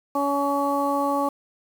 harmonic tone, 282.1 Hz, C#4, 30 cents sharp, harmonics 1 / 2 / 3 / 4, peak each -26 / -26 / -26 / -26 dBFS, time 0.15-1.29 s, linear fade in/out 5 ms, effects 7-bit

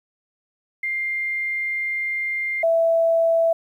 sine tone pair in turn, 2100 / 661.5 Hz, C7 / E5, +6 / +6 cents, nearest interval octave + minor sixth, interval 2000 cents, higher first, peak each -22 / -15 dBFS, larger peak second, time 0.83-2.63 / 2.63-3.53 s, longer first, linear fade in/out 5 ms, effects 9-bit

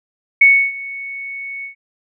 sine tone with ADSR envelope, 2217 Hz, C#7, in tune, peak -4 dBFS, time 0.41-1.75 s, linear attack 7 ms, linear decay 300 ms, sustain -21 dB, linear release 110 ms, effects none

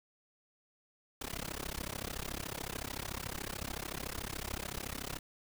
pink noise with amplitude modulation, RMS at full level -37 dBFS, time 1.21-5.19 s, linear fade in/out 5 ms, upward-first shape sine, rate 33.7 Hz, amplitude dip 100%, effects none

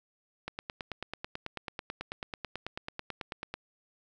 click train, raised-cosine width 0.3 ms, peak -20 dBFS, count 29, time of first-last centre 0.48-3.54 s, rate 9.15 Hz, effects none

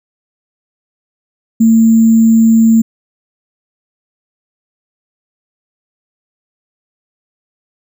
sine tone with sample-and-hold, 225 Hz, A3, 39 cents sharp, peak -4 dBFS, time 1.6-2.82 s, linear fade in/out 10 ms, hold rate 7350 Hz, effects none

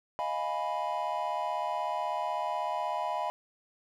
triangle chord, F half-diminished seventh, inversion third, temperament equal, 622.3 / 698.5 / 830.6 / 987.8 Hz, Eb5 / F5 / Ab5 / Cb6, 0 / 0 / 0 / 0 cents, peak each -35 / -34 / -34 / -32 dBFS, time 0.19-3.3 s, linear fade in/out 0 ms, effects none

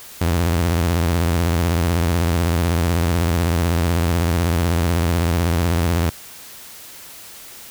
sawtooth tone with vibrato, 85 Hz, F2, 46 cents flat, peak -12 dBFS, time 0.21-6.1 s, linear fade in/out 5 ms, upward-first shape sine, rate 16 Hz, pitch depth 130 cents each way, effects white hiss -39 dBFS RMS until 7.7 s

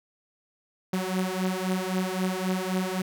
sawtooth beating tone pair, 184.2 / 188 Hz, F#3 / F#3, -7 / +28 cents, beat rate 3.8 Hz, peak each -25 dBFS, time 0.93-3.02 s, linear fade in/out 5 ms, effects none

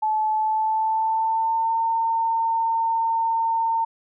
sine tone with pitch glide, 865 to 908.5 Hz, A5 to A#5, -30 to -45 cents, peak -19 dBFS, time 0.02-3.85 s, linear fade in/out 10 ms, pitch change +85 cents, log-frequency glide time 0.32-1.81 s, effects none

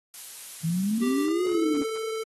blue noise, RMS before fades -39 dBFS, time 0.14-1.26 s, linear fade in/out 0 ms
sine exponential two-way sweep, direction up then down, 156.8 to 370 to 277.5 Hz, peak -23 dBFS, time 0.63-1.84 s, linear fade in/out 20 ms, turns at 1.44 s
square tone with pitch glide, 392 to 442.6 Hz, G4 to A4, 0 to +10 cents, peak -30 dBFS, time 1.01-2.24 s, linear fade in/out 20 ms, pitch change +210 cents, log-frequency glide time 1.25-1.67 s
effects AAC 32 kbps

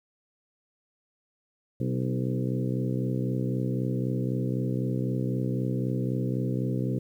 harmonic tone with a mistuned harmonic, 63.9 Hz, C2, 40 cents flat, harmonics 2 / 3 / 4 / 5 / 6 / 7 / 8, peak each -28 / -32 / -34 / -36 / -38 / -39 / -40 dBFS, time 1.8-6.99 s, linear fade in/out 5 ms, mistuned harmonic 5, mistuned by -24 cents, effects 10-bit

